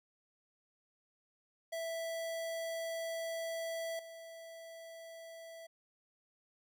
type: tone with level steps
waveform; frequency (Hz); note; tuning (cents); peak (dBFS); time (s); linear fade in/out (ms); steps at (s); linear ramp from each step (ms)
square; 659.3; E5; 0; -38 / -49; 1.72-5.67; 10; 3.99; 2
effects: none